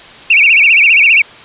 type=tone with vibrato; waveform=sine; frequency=2489 Hz; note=D#7; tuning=in tune; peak=-4 dBFS; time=0.3-1.22 s; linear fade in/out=5 ms; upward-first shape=sine; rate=15 Hz; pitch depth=190 cents each way; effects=white hiss -34 dBFS RMS until 1.44 s + resampled to 8000 Hz